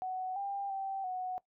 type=tone with pitch steps; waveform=sine; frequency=745 / 796 / 777 / 738 Hz; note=F#5 / G5 / G5 / F#5; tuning=+12 / +26 / -16 / -5 cents; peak=-34 dBFS; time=0.02-1.38 s; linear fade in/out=0 ms; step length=340 ms; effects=noise-tail reverb RT60 0.1 s tail -19 dB re dry